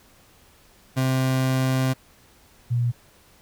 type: tone pair in turn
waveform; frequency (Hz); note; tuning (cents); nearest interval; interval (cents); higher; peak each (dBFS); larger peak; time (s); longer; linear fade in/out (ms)
30% pulse / sine; 130.81 / 120.2; C3 / B2; 0 / -46; minor second; 146; first; -17 / -19; first; 0.96-1.94 / 2.7-2.92; first; 20
effects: pink hiss -55 dBFS RMS until 3.41 s